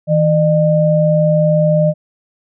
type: tone pair together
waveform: sine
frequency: 160.4 / 605.6 Hz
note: E3 / D#5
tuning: -47 / -47 cents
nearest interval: octave + major seventh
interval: 2300 cents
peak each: -12 dBFS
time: 0.07-1.94 s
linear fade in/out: 50 ms
effects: none